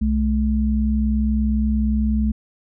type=tone pair together; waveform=sine; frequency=64.01 / 215.3 Hz; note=C2 / A3; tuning=-37 / -37 cents; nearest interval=octave + major sixth; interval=2100 cents; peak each=-19 dBFS; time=0.01-2.32 s; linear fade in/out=10 ms; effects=none